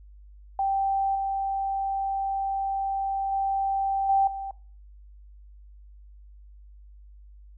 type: tone with level steps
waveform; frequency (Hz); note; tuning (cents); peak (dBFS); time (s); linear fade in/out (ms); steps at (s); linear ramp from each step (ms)
sine; 782; G5; -4; -22 / -25 / -23 / -18 / -31; 0.59-4.51; 2; 1.15 / 3.32 / 4.09 / 4.27; 5
effects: noise-tail reverb RT60 0.4 s tail -21 dB re dry + added 50 Hz sine -46 dBFS peak until 7.57 s